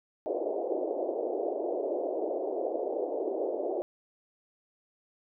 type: band-pass noise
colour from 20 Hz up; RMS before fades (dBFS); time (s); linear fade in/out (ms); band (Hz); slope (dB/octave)
pink; -32; 0.26-3.82; 0; 340 to 680; 48
effects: none